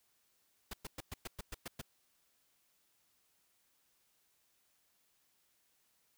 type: noise bursts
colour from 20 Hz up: pink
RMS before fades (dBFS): -43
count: 9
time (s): 0.71-1.815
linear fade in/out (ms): 5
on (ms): 25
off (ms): 110
effects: white hiss -75 dBFS RMS until 6.17 s